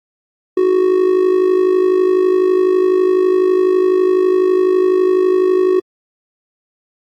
triangle tone with amplitude modulation, 370 Hz, F#4, in tune, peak -5 dBFS, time 0.57-5.8 s, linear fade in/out 5 ms, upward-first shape sine, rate 52 Hz, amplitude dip 65%, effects AAC 64 kbps

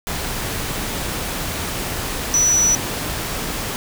sine tone in noise, 5920 Hz, F#8, in tune, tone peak -13 dBFS, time 2.34-2.75 s, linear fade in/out 0 ms, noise pink, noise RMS -25 dBFS, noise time 0.07-3.76 s, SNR +9 dB, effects none

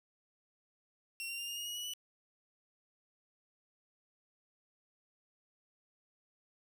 sawtooth tone with pitch steps, 2733 / 2765 / 2797 / 2829 / 2862 / 2896 / 2929 / 2963 Hz, F7 / F7 / F7 / F7 / F7 / F#7 / F#7 / F#7, -38 / -18 / +2 / +22 / +42 / -38 / -18 / +2 cents, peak -36 dBFS, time 1.2-1.936 s, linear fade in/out 0 ms, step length 92 ms, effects none

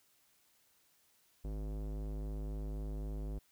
square tone with low-pass filter, 51.91 Hz, G#1, in tune, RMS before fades -40 dBFS, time 1.44-3.39 s, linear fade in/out 10 ms, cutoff 500 Hz, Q 0.98, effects white hiss -71 dBFS RMS until 3.51 s

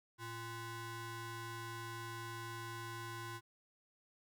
25% pulse ring-modulated tone, 460 Hz, A#4, 23 cents flat, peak -37 dBFS, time 0.18-3.41 s, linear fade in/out 50 ms, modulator 574 Hz, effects none

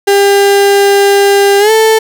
35% pulse tone with pitch glide, 399.9 to 441.2 Hz, G4 to A4, +35 to +5 cents, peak -3 dBFS, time 0.07-1.99 s, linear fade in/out 10 ms, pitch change +170 cents, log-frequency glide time 1.59-1.71 s, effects none

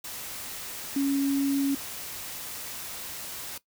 sine tone in noise, 277.2 Hz, C#4, in tune, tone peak -22 dBFS, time 0.96-1.75 s, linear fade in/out 5 ms, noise white, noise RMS -38 dBFS, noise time 0.04-3.58 s, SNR +13 dB, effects noise-tail reverb RT60 0.1 s tail -17 dB re dry

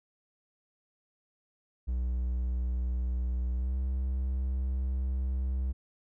triangle tone with pitch glide, 61.74 to 64.85 Hz, B1 to C2, 0 to -15 cents, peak -26 dBFS, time 1.87-5.73 s, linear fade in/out 20 ms, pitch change +85 cents, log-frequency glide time 3.56-3.75 s, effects none

